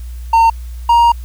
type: tone pair in turn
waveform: triangle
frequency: 912 / 939.8 Hz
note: A#5 / A#5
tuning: -38 / +14 cents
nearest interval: minor second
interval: 52 cents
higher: second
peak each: -4 dBFS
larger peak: neither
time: 0.33-0.5 / 0.89-1.12 s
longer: second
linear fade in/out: 5 ms
effects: added 60 Hz sine -24 dBFS peak until 1.24 s + white hiss -46 dBFS RMS until 1.24 s